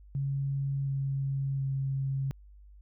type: tone with pitch steps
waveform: sine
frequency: 138.2 / 136.93 / 135.67 Hz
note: C#3 / C#3 / C#3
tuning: -5 / -21 / -37 cents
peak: -28 dBFS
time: 0.15-2.31 s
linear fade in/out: 0 ms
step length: 720 ms
effects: added 50 Hz sine -50 dBFS peak until 2.81 s

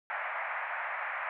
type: band-pass noise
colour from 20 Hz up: white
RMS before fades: -36 dBFS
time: 0.1-1.29 s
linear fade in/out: 0 ms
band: 630 to 2200 Hz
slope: 48 dB/octave
effects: none

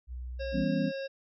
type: tone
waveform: sine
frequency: 61.9 Hz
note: B1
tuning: 5 cents sharp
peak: -36 dBFS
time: 0.07-0.66 s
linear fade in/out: 50 ms
type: harmonic tone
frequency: 543 Hz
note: C#5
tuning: 36 cents flat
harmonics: 1 / 3 / 5 / 7 / 9 / 10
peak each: -34 / -44 / -48 / -51 / -53 / -54 dBFS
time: 0.39-1.08 s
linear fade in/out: 20 ms
type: chord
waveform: sine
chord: C# half-diminished seventh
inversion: first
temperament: just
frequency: 166.31 / 199.57 / 249.5 / 277.2 Hz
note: E3 / G3 / B3 / C#4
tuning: +16 / +31 / +18 / 0 cents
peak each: -32 dBFS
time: 0.52-0.92 s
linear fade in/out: 50 ms
effects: none

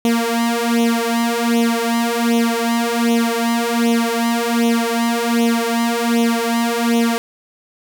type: tone with flanger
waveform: sawtooth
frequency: 233.1 Hz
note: A#3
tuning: in tune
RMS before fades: -17 dBFS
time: 0.05-7.18 s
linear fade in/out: 0 ms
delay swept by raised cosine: 0.31 to 3.31 ms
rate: 1.3 Hz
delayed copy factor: +0.85
effects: none

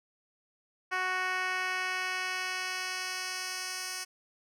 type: tone with band-pass filter sweep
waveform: 10% pulse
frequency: 369.9 Hz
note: F#4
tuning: in tune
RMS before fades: -34 dBFS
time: 0.91-4.05 s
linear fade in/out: 20 ms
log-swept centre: 1600 to 6700 Hz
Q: 0.92
effects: none

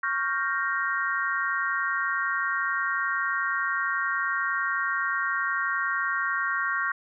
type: chord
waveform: sine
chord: G half-diminished seventh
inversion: second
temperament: equal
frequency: 1108.7 / 1396.9 / 1568 / 1864.7 Hz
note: Db6 / F6 / G6 / Bb6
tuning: 0 / 0 / 0 / 0 cents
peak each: -30 dBFS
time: 0.03-6.92 s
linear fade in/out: 5 ms
effects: none

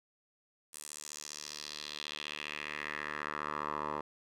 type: tone with band-pass filter sweep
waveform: 10% pulse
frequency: 74.8 Hz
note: D2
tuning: 32 cents sharp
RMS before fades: -41 dBFS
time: 0.73-4.01 s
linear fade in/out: 5 ms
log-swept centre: 9200 to 880 Hz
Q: 2.5
effects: none

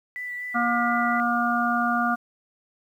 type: tone with vibrato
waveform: sine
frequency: 1975.5 Hz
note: B6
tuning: in tune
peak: -30 dBFS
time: 0.16-1.2 s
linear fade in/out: 0 ms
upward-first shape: sine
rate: 4.1 Hz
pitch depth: 11 cents each way
type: harmonic tone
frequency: 238.3 Hz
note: A#3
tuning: 38 cents sharp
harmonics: 1 / 3 / 5 / 6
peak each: -26 / -26 / -26 / -26 dBFS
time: 0.54-2.16 s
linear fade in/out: 20 ms
effects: 9-bit

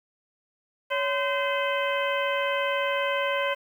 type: harmonic tone with a mistuned harmonic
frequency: 514 Hz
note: C5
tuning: 31 cents flat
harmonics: 1 / 2 / 3 / 4 / 5 / 6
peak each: -27 / -30 / -32 / -33 / -34 / -35 dBFS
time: 0.9-3.55 s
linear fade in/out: 20 ms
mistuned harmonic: 1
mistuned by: +150 cents
effects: 9-bit

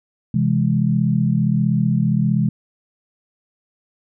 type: chord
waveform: sine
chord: C augmented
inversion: none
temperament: equal with one note detuned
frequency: 130.81 / 166.25 / 207.7 Hz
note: C3 / E3 / G#3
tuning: 0 / +15 / 0 cents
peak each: -19 dBFS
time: 0.34-2.49 s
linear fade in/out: 5 ms
effects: none

